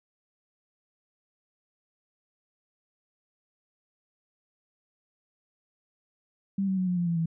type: tone with pitch steps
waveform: sine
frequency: 196 / 190.31 / 184.79 / 179.42 / 174.21 / 169.16 / 164.25 Hz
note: G3 / F#3 / F#3 / F3 / F3 / E3 / E3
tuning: 0 / +49 / -2 / +47 / -4 / +45 / -6 cents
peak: -24 dBFS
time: 6.58-7.259 s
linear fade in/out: 5 ms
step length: 97 ms
effects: none